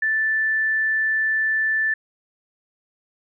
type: tone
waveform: sine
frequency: 1760 Hz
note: A6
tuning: in tune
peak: -18 dBFS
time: 0.02-1.94 s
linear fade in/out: 5 ms
effects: none